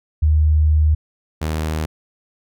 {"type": "tone pair in turn", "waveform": ["sine", "sawtooth"], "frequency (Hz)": [76.8, 78.28], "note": ["D#2", "D#2"], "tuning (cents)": [-22, 11], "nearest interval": "unison", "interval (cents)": 33, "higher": "second", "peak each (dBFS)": [-11, -16], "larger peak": "first", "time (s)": [[0.22, 0.95], [1.41, 1.86]], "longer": "first", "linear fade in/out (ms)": 10, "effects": []}